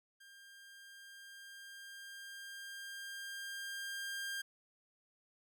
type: tone with level ramp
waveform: sawtooth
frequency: 1600 Hz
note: G6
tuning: 35 cents sharp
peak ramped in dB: -53 to -35 dBFS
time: 0.2-4.42 s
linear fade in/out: 10 ms
effects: none